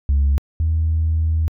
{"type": "tone pair in turn", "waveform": "sine", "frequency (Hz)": [69.9, 80.01], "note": ["C#2", "D#2"], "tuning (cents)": [15, 49], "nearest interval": "major second", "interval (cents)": 234, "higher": "second", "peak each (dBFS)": [-11, -14], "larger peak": "first", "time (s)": [[0.09, 0.38], [0.6, 1.48]], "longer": "second", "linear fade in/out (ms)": 0, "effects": ["tanh soft clip ceiling -11 dBFS"]}